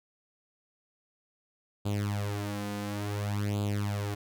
sawtooth tone with flanger, 102.6 Hz, G#2, 21 cents flat, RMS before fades -32 dBFS, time 1.85-4.15 s, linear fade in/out 10 ms, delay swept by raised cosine 0.26 to 4.06 ms, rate 0.57 Hz, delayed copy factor +0.8, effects none

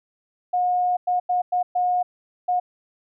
sine tone bursts at uneven times, 721 Hz, F#5, 45 cents flat, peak -18 dBFS, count 6, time 0.53-0.97 / 1.07-1.2 / 1.29-1.42 / 1.52-1.63 / 1.75-2.03 / 2.48-2.6 s, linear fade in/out 10 ms, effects none

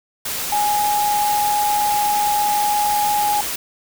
sine tone in noise, 830.6 Hz, G#5, in tune, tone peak -16 dBFS, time 0.52-3.41 s, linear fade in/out 5 ms, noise white, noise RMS -25 dBFS, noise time 0.25-3.56 s, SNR +6 dB, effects none

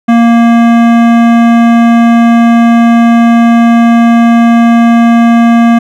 sine tone with hard clipping, 233.1 Hz, A#3, in tune, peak -4 dBFS, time 0.08-5.79 s, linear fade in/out 10 ms, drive 16 dB, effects none

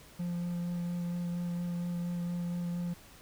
triangle tone with vibrato, 174.2 Hz, F3, 4 cents flat, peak -30 dBFS, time 0.19-2.94 s, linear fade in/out 10 ms, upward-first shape sine, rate 4.3 Hz, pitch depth 11 cents each way, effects pink hiss -55 dBFS RMS until 3.21 s

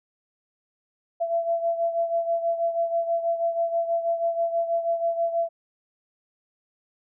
sine beating tone pair, 672 / 678.2 Hz, E5 / E5, +33 / +49 cents, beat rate 6.2 Hz, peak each -23 / -29 dBFS, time 1.2-5.49 s, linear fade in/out 20 ms, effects none

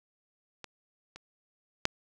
clicks, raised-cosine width 0.2 ms, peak -24 / -28 / -7 dBFS, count 3, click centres 0.643 / 1.16 / 1.854 s, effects none

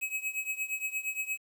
square tone with tremolo, 2550 Hz, D#7, 42 cents sharp, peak -29 dBFS, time 0.01-1.38 s, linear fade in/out 20 ms, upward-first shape triangle, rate 8.6 Hz, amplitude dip 90%, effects 10-bit

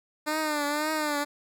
10% pulse tone with vibrato, 300.7 Hz, D4, 41 cents sharp, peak -18 dBFS, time 0.26-1.25 s, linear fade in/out 20 ms, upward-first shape triangle, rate 1.9 Hz, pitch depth 82 cents each way, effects none

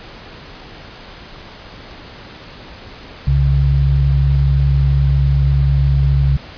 sine tone pair together, 65.98 / 137.6 Hz, C2 / C#3, +15 / -12 cents, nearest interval octave + minor second, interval 1273 cents, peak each -13 dBFS, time 3.27-6.37 s, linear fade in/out 5 ms, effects pink hiss -36 dBFS RMS until 6.57 s + resampled to 11025 Hz

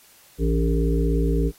harmonic tone with a mistuned harmonic, 56.8 Hz, A#1, 44 cents flat, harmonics 1 / 3 / 5 / 7 / 8, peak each -20 / -25 / -27 / -28 / -29 dBFS, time 0.38-1.52 s, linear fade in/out 50 ms, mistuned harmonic 3, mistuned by -73 cents, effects white hiss -53 dBFS RMS until 1.58 s + AAC 48 kbps

